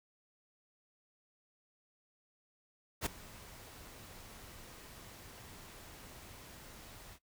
pink noise with ADSR envelope, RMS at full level -32 dBFS, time 3.01-7.19 s, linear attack 54 ms, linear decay 4 ms, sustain -21 dB, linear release 63 ms, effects noise-tail reverb RT60 0.1 s tail -17 dB re dry

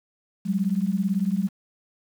sine beating tone pair, 185 / 203 Hz, F#3 / G#3, 0 / -39 cents, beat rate 18 Hz, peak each -24 dBFS, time 0.45-1.49 s, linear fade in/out 20 ms, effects 8-bit

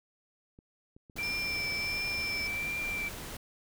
clicks, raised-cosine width 3 ms, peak -40 dBFS, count 7, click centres 0.589 / 0.965 / 1.098 / 1.157 / 1.288 / 1.372 / 1.603 s
pink noise, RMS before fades -42 dBFS, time 1.16-3.37 s, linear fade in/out 5 ms
sine tone with vibrato, 2349 Hz, D7, in tune, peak -32 dBFS, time 1.18-3.09 s, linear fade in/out 10 ms, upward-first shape triangle, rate 1.4 Hz, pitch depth 23 cents each way
sine tone, 5274 Hz, E8, in tune, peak -37 dBFS, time 1.23-2.47 s, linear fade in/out 0 ms
effects none

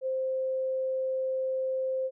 sine tone, 523.3 Hz, C5, in tune, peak -27 dBFS, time 0.01-2.11 s, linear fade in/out 50 ms, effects none

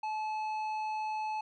sine tone with tanh clipping, 863 Hz, A5, 34 cents flat, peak -34 dBFS, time 0.03-1.41 s, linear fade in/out 5 ms, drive 9 dB, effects none

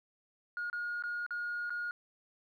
sine tone with dropouts, 1433 Hz, F6, 44 cents sharp, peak -33 dBFS, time 0.57-1.91 s, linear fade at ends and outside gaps 1 ms, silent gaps 0.699-0.729 / 1.024-1.037 / 1.264-1.307 / 1.696-1.704 s, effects tanh soft clip ceiling -31 dBFS + 12-bit

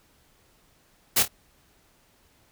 white noise with echo, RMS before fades -20 dBFS, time 1.16-1.23 s, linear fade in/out 10 ms, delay 26 ms, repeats 2, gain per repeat -10 dB, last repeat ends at 1.282 s, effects pink hiss -62 dBFS RMS until 2.51 s

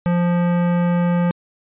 sine tone with hard clipping, 174.61 Hz, F3, in tune, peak -17 dBFS, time 0.06-1.31 s, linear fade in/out 0 ms, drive 17 dB, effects resampled to 8000 Hz

